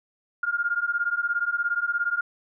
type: beating tone pair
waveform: sine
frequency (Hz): 1404 / 1421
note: F6 / F6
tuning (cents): +9 / +30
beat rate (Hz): 17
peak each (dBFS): -26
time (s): 0.43-2.21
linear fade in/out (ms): 5
effects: none

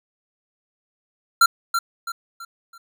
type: tone with echo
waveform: square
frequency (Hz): 1368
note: F6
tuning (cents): -36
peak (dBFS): -11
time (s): 1.41-1.46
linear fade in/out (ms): 5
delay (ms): 330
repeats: 4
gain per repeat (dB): -8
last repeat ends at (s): 2.78
effects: none

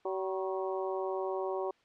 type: harmonic tone with a mistuned harmonic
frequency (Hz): 190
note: F#3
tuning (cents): +46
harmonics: 2 / 3 / 4 / 5 / 6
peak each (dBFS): -34 / -38 / -40 / -42 / -44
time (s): 0.05-1.71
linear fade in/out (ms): 5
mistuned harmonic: 6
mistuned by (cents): -66
effects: white hiss -67 dBFS RMS until 1.84 s + low-pass 3000 Hz 12 dB/octave

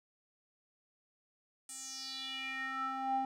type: tone with band-pass filter sweep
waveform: square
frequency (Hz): 265.2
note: C4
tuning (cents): +23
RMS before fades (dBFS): -39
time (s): 1.69-3.25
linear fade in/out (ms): 2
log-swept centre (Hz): 8600 to 670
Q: 4.9
effects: none

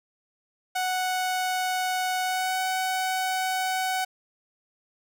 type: tone with pitch glide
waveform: sawtooth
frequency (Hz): 740 to 749.5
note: F#5 to F#5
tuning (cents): 0 to +22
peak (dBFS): -21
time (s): 0.75-4.05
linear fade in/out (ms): 10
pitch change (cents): +22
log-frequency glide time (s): 2.23-2.59
effects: none

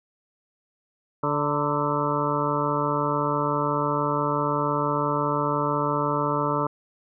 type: harmonic tone with a mistuned harmonic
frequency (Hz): 145.9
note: D3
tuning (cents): -11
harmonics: 1 / 2 / 3 / 4 / 6 / 7 / 8 / 9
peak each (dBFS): -30 / -30 / -30 / -30 / -30 / -30 / -30 / -30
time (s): 1.23-6.67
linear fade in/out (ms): 5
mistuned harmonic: 6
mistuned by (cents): +58
effects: none

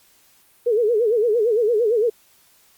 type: tone with vibrato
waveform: sine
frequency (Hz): 449.7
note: A4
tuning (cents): +38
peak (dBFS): -15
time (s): 0.66-2.1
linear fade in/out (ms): 10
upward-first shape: sine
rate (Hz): 8.8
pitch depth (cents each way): 150
effects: white hiss -56 dBFS RMS until 2.77 s + Opus 48 kbps

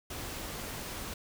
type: noise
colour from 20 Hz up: pink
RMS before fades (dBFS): -40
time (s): 0.1-1.14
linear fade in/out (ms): 5
effects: none

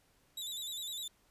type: tone with vibrato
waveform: sawtooth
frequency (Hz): 3686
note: A#7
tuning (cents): -20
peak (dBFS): -36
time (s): 0.37-1.08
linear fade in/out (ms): 5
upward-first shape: square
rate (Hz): 9.9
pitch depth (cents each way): 71
effects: pink hiss -70 dBFS RMS until 1.3 s + resampled to 32000 Hz

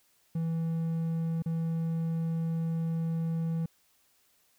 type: tone with dropouts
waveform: triangle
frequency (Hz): 164.1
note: E3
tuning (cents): -8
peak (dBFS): -26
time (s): 0.35-3.66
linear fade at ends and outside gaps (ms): 5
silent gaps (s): 1.423-1.459
effects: white hiss -68 dBFS RMS until 4.58 s

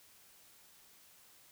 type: silence
effects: white hiss -62 dBFS RMS until 1.51 s

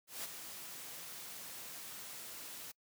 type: noise with ADSR envelope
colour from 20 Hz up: white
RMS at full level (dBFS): -41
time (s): 0.07-2.72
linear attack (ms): 170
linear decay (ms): 24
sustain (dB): -7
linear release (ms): 12
effects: noise-tail reverb RT60 0.1 s tail -26 dB re dry + high-pass 100 Hz 12 dB/octave

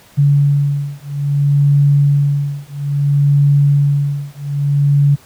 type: beating tone pair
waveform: sine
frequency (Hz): 142.3 / 142.9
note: C#3 / D3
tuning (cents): +46 / -47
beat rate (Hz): 0.6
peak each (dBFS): -13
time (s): 0.17-5.16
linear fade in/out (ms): 20
effects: pink hiss -45 dBFS RMS until 5.25 s + high-pass 60 Hz 12 dB/octave

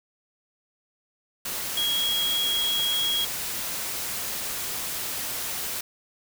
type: tone in noise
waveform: sine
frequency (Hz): 3299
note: G#7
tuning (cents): -12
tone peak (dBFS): -23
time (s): 1.77-3.25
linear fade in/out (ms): 5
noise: white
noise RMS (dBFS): -31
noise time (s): 1.45-5.81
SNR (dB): +5
effects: none

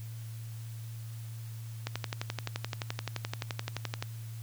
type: click train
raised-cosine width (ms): 0.2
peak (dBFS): -16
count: 26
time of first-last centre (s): 1.87-4.025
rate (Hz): 11.6
effects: added 113 Hz sine -39 dBFS peak until 4.42 s + white hiss -55 dBFS RMS until 4.42 s

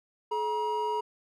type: tone pair together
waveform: triangle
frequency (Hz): 427.3 / 954.3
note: G#4 / A#5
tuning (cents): +49 / +40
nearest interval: octave + major second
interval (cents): 1391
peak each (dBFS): -30 / -27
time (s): 0.31-1.01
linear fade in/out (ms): 10
effects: none

